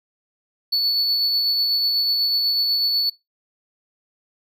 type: tone with tremolo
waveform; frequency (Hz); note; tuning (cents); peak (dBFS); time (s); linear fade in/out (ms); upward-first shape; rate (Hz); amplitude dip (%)
triangle; 4444; C#8; +4; -15; 0.72-3.1; 10; sine; 8.1; 25
effects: noise-tail reverb RT60 0.2 s tail -21 dB re dry